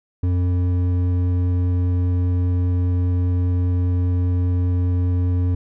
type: tone with hard clipping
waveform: sine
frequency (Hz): 89.5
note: F2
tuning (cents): +43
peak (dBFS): -18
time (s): 0.23-5.55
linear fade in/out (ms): 5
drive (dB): 8
effects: none